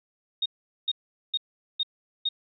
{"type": "tone bursts", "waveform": "sine", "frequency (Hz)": 3713, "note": "A#7", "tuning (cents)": -8, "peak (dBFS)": -23, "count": 5, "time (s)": [0.42, 2.29], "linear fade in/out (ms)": 5, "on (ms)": 38, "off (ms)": 420, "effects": []}